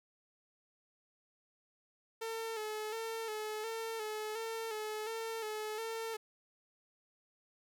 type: tone with vibrato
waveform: sawtooth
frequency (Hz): 440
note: A4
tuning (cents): 0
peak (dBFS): -34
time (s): 2.21-6.17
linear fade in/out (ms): 10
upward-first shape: square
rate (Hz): 1.4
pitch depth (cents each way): 44
effects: none